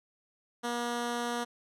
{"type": "tone", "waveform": "10% pulse", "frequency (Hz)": 239.1, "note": "A#3", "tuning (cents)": 44, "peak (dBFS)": -23, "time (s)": [0.63, 1.45], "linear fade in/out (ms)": 20, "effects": ["low-pass 11000 Hz 12 dB/octave"]}